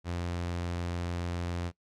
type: tone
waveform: sawtooth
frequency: 87 Hz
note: F2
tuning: 6 cents flat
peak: -28 dBFS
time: 0.04-1.72 s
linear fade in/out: 50 ms
effects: noise-tail reverb RT60 0.1 s tail -20 dB re dry + low-pass 7000 Hz 12 dB/octave